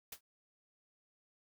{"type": "noise with exponential decay", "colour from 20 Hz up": "white", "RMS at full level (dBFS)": -40, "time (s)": [0.12, 0.21], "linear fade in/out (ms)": 5, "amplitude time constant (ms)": 18, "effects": []}